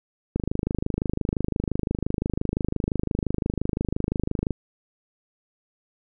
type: click train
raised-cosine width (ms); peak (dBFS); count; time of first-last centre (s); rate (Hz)
3; -11; 108; 0.36-4.507; 25.8
effects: none